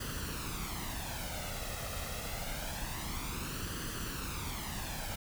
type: noise with flanger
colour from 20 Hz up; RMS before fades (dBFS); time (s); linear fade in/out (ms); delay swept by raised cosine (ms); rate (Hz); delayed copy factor
pink; -39; 0-5.16; 10; 0.65 to 1.56; 0.26; +0.6
effects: none